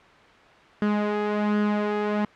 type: tone with flanger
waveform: sawtooth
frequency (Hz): 208.7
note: G#3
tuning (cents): +9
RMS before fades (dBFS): -24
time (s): 0.82-2.25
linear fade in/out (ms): 2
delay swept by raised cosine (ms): 0.62 to 2.42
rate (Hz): 1.3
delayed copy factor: +0.5
effects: white hiss -50 dBFS RMS until 2.35 s + low-pass 2000 Hz 12 dB/octave